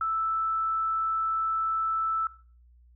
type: tone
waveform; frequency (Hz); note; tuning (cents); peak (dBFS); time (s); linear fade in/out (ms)
sine; 1318.5; E6; 0; -25; 0.01-2.27; 2
effects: noise-tail reverb RT60 0.4 s tail -18 dB re dry + added 60 Hz sine -54 dBFS peak until 2.95 s